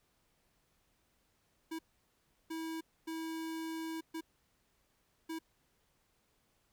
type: tone bursts at uneven times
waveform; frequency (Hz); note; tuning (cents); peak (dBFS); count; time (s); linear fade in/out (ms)
square; 323.7; E4; -31; -39; 5; 1.71-1.79 / 2.5-2.81 / 3.07-4.01 / 4.14-4.21 / 5.29-5.39; 10
effects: pink hiss -75 dBFS RMS until 6.72 s